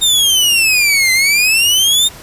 sawtooth exponential two-way sweep, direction down then up, 3691 to 2048 to 3691 Hz, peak -6 dBFS, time 0.01-2.09 s, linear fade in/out 20 ms, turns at 1.12 s, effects pink hiss -35 dBFS RMS until 2.22 s + resampled to 32000 Hz

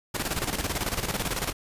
pink noise with tremolo, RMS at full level -27 dBFS, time 0.14-1.53 s, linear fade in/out 10 ms, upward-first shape square, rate 18 Hz, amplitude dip 65%, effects resampled to 32000 Hz

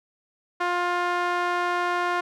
sawtooth tone with band-pass filter, 353.1 Hz, F4, 19 cents sharp, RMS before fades -25 dBFS, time 0.6-2.21 s, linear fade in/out 10 ms, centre 1200 Hz, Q 1.4, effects none

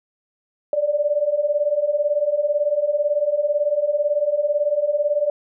sine beating tone pair, 575 / 593 Hz, D5 / D5, -37 / +17 cents, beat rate 18 Hz, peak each -22 / -19 dBFS, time 0.73-5.3 s, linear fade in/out 2 ms, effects none

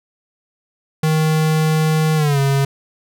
square tone with pitch glide, 156.7 to 138 Hz, D#3 to C#3, +13 to -7 cents, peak -14 dBFS, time 1.03-2.65 s, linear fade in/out 5 ms, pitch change -220 cents, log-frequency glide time 2.16-2.39 s, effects none

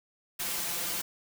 white noise with comb filter, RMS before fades -33 dBFS, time 0.39-1.02 s, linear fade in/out 10 ms, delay 5.8 ms, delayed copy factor +0.9, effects none

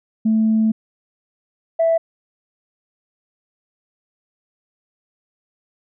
sine tone pair in turn, 220 / 659.3 Hz, A3 / E5, 0 / 0 cents, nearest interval octave + perfect fifth, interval 1900 cents, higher second, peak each -12 dBFS, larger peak neither, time 0.25-0.72 / 1.79-1.98 s, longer first, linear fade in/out 10 ms, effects tanh soft clip ceiling -9 dBFS

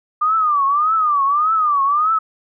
sine tone with vibrato, 1200 Hz, D6, 37 cents sharp, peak -13 dBFS, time 0.21-2.19 s, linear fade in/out 10 ms, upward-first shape triangle, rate 1.7 Hz, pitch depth 180 cents each way, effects none

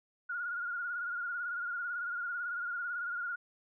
sine tone with vibrato, 1427 Hz, F6, 37 cents sharp, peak -34 dBFS, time 0.29-3.36 s, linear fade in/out 10 ms, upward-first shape sine, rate 18 Hz, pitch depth 54 cents each way, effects none

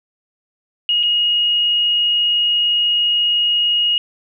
sine tone with dropouts, 2877 Hz, F#7, 49 cents flat, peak -13 dBFS, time 0.89-3.98 s, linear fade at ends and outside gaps 1 ms, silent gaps 1.03-1.034 s, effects none

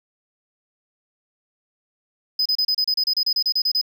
triangle tone bursts, 5020 Hz, D#8, 15 cents sharp, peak -16 dBFS, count 15, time 2.39-3.814 s, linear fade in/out 5 ms, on 66 ms, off 31 ms, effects none

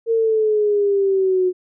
sine exponential sweep, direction down, 460 to 362.6 Hz, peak -14 dBFS, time 0.06-1.53 s, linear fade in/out 50 ms, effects none

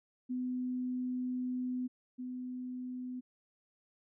sine tone pair in turn, 251.7 / 251.7 Hz, B3 / B3, +33 / +33 cents, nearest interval unison, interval 0 cents, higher neither, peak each -33 / -38 dBFS, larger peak first, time 0.29-1.88 / 2.18-3.21 s, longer first, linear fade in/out 20 ms, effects none

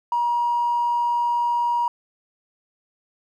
triangle tone with tanh clipping, 954 Hz, A#5, 40 cents sharp, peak -18 dBFS, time 0.12-1.88 s, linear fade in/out 2 ms, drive 1 dB, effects none

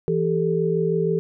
sine tone cluster, 166.9 / 394.9 / 441.3 Hz, E3 / G4 / A4, +22 / +13 / +5 cents, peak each -23 dBFS, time 0.08-1.19 s, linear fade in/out 0 ms, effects none

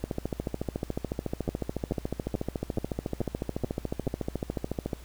two click trains, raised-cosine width 2 ms, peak -16 / -15 dBFS, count 69 / 7, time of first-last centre 0.04-4.932 / 1.49-4.076 s, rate 13.9 / 2.32 Hz, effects added 60 Hz sine -45 dBFS peak until 5.04 s + pink hiss -53 dBFS RMS until 5.04 s

